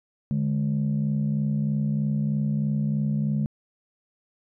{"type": "tone pair together", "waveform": "sine", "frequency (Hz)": [146.83, 210], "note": ["D3", "G#3"], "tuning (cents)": [0, 19], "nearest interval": "tritone", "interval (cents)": 619, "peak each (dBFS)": [-23, -24], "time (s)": [0.31, 3.46], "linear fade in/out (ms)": 0, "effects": ["tanh soft clip ceiling -17 dBFS"]}